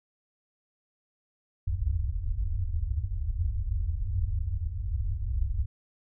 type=low-pass noise; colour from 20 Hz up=white; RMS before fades=-29 dBFS; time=1.67-5.66 s; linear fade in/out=10 ms; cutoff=100 Hz; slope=96 dB/octave; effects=none